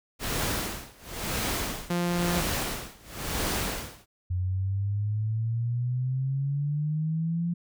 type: noise with tremolo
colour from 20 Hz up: pink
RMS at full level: -28 dBFS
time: 0.19-4.06 s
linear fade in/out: 50 ms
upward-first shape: sine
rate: 0.98 Hz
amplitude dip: 95%
type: tone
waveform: sawtooth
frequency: 174.61 Hz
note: F3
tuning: in tune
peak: -21 dBFS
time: 1.9-2.41 s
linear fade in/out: 5 ms
type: exponential sweep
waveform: sine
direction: up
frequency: 89.3 to 173.7 Hz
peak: -25 dBFS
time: 4.3-7.54 s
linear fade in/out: 10 ms
effects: none